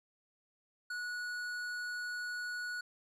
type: tone with tanh clipping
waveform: sine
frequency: 1464 Hz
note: F#6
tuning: 19 cents flat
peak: -39 dBFS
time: 0.9-2.81 s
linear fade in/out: 5 ms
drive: 13 dB
effects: none